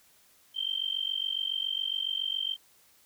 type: tone with amplitude modulation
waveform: sine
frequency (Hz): 3136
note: G7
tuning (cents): 0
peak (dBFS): -25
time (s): 0.54-2.57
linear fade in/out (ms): 50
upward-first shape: sine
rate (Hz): 47.2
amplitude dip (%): 90
effects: white hiss -62 dBFS RMS until 3.05 s